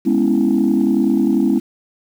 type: chord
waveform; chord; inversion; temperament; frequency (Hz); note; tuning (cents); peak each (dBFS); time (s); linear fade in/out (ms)
sine; C# minor seventh; second; equal; 207.7 / 246.9 / 277.2 / 329.6; G#3 / B3 / C#4 / E4; 0 / 0 / 0 / 0; -17; 0.05-1.6; 20
effects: tanh soft clip ceiling -6 dBFS + 7-bit